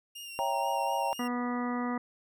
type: tone with vibrato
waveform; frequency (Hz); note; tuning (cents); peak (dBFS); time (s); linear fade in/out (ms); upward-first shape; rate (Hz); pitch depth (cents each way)
sawtooth; 2794; F7; 0; -38; 0.15-1.28; 10; sine; 4.1; 31
type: chord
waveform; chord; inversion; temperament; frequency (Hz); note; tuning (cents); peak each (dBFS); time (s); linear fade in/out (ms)
sine; C# diminished seventh; none; equal with one note detuned; 554.4 / 659.3 / 787.6 / 932.3; C#5 / E5 / G5 / Bb5; 0 / 0 / +8 / 0; -35 / -36 / -32 / -31; 0.39-1.13; 0
type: harmonic tone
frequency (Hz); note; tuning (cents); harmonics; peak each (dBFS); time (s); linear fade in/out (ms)
244.4; B3; -18; 1 / 2 / 3 / 4 / 5 / 6 / 7 / 8; -31 / -40 / -40 / -40 / -39 / -51 / -51 / -43; 1.19-1.98; 5
effects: none